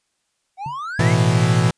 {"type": "exponential sweep", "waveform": "triangle", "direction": "up", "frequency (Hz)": [736, 2349], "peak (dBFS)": -24, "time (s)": [0.57, 1.16], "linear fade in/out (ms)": 50}
{"type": "tone with exponential decay", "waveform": "sine", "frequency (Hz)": 140.8, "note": "C#3", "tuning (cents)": 27, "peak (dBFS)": -25, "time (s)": [0.66, 0.81], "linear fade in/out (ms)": 2, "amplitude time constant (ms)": 31}
{"type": "chord", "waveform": "45% pulse", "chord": "A suspended second", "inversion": "none", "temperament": "equal", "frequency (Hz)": [110, 123.47, 164.81], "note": ["A2", "B2", "E3"], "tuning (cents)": [0, 0, 0], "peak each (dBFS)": -18, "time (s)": [0.99, 1.71], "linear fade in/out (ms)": 5}
{"effects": ["white hiss -70 dBFS RMS until 1.77 s", "resampled to 22050 Hz"]}